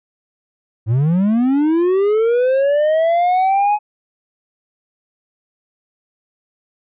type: linear sweep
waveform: triangle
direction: up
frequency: 103.83 to 846 Hz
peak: -10 dBFS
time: 0.86-3.79 s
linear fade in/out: 50 ms
effects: resampled to 8000 Hz